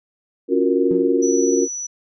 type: chord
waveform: sine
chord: Gb major seventh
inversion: second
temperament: equal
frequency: 277.2 / 349.2 / 370 / 466.2 Hz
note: Db4 / F4 / Gb4 / Bb4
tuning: 0 / 0 / 0 / 0 cents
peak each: -20 dBFS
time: 0.48-1.68 s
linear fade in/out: 50 ms
type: tone with exponential decay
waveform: triangle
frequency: 179.8 Hz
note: F#3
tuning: 49 cents flat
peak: -22 dBFS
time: 0.91-1.26 s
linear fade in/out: 0 ms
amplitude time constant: 74 ms
type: tone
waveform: sine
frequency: 5920 Hz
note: F#8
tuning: in tune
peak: -25 dBFS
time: 1.22-1.87 s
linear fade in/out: 10 ms
effects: none